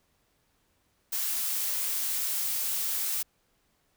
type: noise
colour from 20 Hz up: blue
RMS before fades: -30 dBFS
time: 1.12-3.23 s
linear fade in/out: 10 ms
effects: pink hiss -71 dBFS RMS until 3.96 s